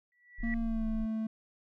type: tone with exponential growth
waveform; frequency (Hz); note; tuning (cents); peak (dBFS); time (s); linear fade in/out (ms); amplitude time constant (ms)
sine; 1951; B6; -22; -33; 0.12-0.54; 1; 91
type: tone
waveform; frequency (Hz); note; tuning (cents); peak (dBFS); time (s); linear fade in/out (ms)
triangle; 29.28; A#0; +9; -32; 0.38-1.06; 20
type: tone with pitch glide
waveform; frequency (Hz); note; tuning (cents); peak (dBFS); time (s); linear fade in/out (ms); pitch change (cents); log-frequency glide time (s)
triangle; 230.1 to 220.6; A#3 to A3; -22 to +5; -29; 0.43-1.27; 5; -73; 0.58-0.86
effects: none